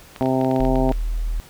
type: clicks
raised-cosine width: 0.3 ms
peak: -19 dBFS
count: 12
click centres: 0.162 / 0.225 / 0.259 / 0.413 / 0.447 / 0.513 / 0.562 / 0.605 / 0.651 / 0.757 / 0.892 / 0.923 s
type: harmonic tone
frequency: 130.81 Hz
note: C3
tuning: in tune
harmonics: 1 / 2 / 3 / 4 / 5 / 6 / 7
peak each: -26 / -20 / -25 / -28 / -24 / -27 / -31 dBFS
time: 0.21-0.92 s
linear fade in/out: 0 ms
type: tone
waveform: sine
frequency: 40.15 Hz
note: E1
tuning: 45 cents flat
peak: -20 dBFS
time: 0.6-1.4 s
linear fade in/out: 0 ms
effects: pink hiss -46 dBFS RMS until 1.49 s